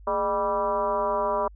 sine tone with frequency modulation, 793 Hz, G5, 20 cents sharp, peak -22 dBFS, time 0.07-1.48 s, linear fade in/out 5 ms, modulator 188 Hz, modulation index 2, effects added 50 Hz sine -44 dBFS peak until 1.55 s

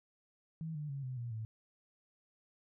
sine tone with pitch steps, 161 / 149.35 / 138.55 / 128.53 / 119.23 / 110.6 Hz, E3 / D3 / C#3 / C3 / A#2 / A2, -41 / +29 / -1 / -30 / +39 / +9 cents, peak -38 dBFS, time 0.61-1.45 s, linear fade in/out 0 ms, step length 140 ms, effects none

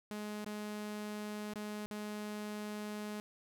sawtooth tone with dropouts, 210 Hz, G#3, 19 cents sharp, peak -36 dBFS, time 0.11-3.2 s, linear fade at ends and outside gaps 0 ms, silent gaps 0.445-0.462 / 1.536-1.557 / 1.86-1.91 s, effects none

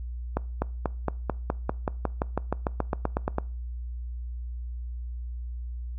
accelerating click train, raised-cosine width 1 ms, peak -11 dBFS, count 19, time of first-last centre 0.37-3.384 s, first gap 250 ms, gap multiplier 0.95, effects noise-tail reverb RT60 0.4 s tail -23 dB re dry + added 60 Hz sine -32 dBFS peak until 5.98 s

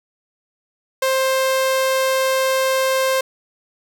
sawtooth tone, 527 Hz, C5, 12 cents sharp, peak -12 dBFS, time 1.02-3.21 s, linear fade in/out 5 ms, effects none

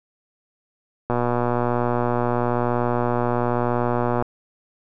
click train, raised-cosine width 1 ms, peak -8 dBFS, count 379, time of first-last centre 1.1-4.224 s, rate 121 Hz, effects none

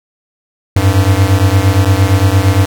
square beating tone pair, 92.5 / 101.2 Hz, F#2 / G#2, 0 / -44 cents, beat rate 8.7 Hz, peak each -11 dBFS, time 0.76-2.66 s, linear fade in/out 5 ms, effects none

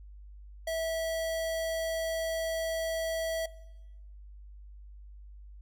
square tone, 652 Hz, E5, 19 cents flat, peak -31 dBFS, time 0.67-3.46 s, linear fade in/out 5 ms, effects noise-tail reverb RT60 1.0 s tail -20 dB re dry + added 50 Hz sine -46 dBFS peak until 5.61 s

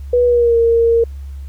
sine tone with pitch glide, 488.7 to 462.6 Hz, B4 to A#4, -18 to -13 cents, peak -9 dBFS, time 0.13-1.04 s, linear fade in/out 5 ms, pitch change -95 cents, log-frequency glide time 0.25-0.57 s, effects added 69 Hz sine -26 dBFS peak until 1.48 s + pink hiss -53 dBFS RMS until 1.48 s

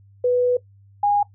sine tone pair in turn, 493.9 / 819.1 Hz, B4 / G#5, 0 / -24 cents, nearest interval major sixth, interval 876 cents, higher second, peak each -15 dBFS, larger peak neither, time 0.24-0.57 / 1.03-1.23 s, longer first, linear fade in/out 5 ms, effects noise-tail reverb RT60 0.1 s tail -18 dB re dry + added 99 Hz sine -48 dBFS peak until 1.34 s

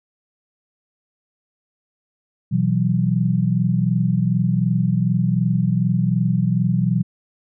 sine chord, B suspended fourth, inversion none, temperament equal with one note detuned, 123.47 / 164.81 / 187.47 Hz, B2 / E3 / F#3, 0 / 0 / +23 cents, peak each -20 dBFS, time 2.51-7.03 s, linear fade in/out 20 ms, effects none

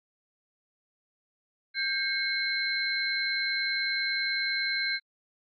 sine tone cluster, 1588 / 2170 / 4100 Hz, G6 / C#7 / C8, +22 / -37 / -36 cents, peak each -31 dBFS, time 1.74-5 s, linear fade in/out 50 ms, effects AAC 64 kbps

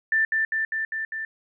sine tone with echo, 1775 Hz, A6, 15 cents sharp, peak -18 dBFS, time 0.12-0.25 s, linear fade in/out 2 ms, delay 200 ms, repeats 5, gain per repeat -2 dB, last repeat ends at 1.25 s, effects none

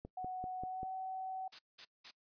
click train, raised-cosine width 2 ms, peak -32 dBFS, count 5, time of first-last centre 0.05-0.831 s, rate 5.12 Hz
sine tone with pitch glide, 741 to 755.7 Hz, F#5 to F#5, +2 to +36 cents, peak -39 dBFS, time 0.17-1.48 s, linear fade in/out 5 ms, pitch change +34 cents, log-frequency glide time 0.63-0.88 s
blue noise bursts, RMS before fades -44 dBFS, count 3, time 1.52-2.113 s, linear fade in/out 10 ms, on 71 ms, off 190 ms
effects noise-tail reverb RT60 0.1 s tail -24 dB re dry + resampled to 11025 Hz

